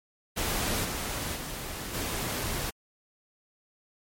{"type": "noise with level steps", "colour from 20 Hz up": "pink", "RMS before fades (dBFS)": [-29, -33, -37, -32], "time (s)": [0.36, 2.71], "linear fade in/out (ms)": 20, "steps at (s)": [0.83, 1.35, 1.93], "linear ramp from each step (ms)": 20, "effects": ["MP3 64 kbps"]}